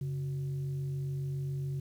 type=tone with frequency modulation; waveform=sine; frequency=138.59 Hz; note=C#3; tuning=in tune; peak=-32 dBFS; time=0.01-1.8 s; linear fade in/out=5 ms; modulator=230 Hz; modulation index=0.28; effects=10-bit